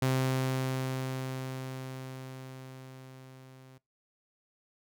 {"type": "tone with level ramp", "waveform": "sawtooth", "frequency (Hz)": 130.81, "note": "C3", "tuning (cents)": 0, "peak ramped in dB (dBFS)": [-21, -48], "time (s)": [0.02, 3.78], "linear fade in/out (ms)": 5, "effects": ["noise-tail reverb RT60 0.2 s tail -21 dB re dry"]}